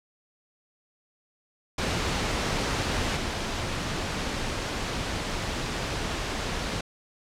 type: noise with level steps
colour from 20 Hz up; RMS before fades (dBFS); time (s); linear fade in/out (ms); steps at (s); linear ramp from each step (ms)
pink; -27 / -30; 1.78-6.81; 5; 3.16; 10
effects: low-pass 6000 Hz 12 dB/octave